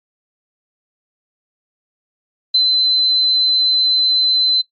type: tone with ADSR envelope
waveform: sine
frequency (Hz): 4054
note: B7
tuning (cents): +45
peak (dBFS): -9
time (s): 2.54-4.62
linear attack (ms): 8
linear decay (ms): 99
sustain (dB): -2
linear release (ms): 14
effects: noise-tail reverb RT60 0.1 s tail -18 dB re dry + MP3 32 kbps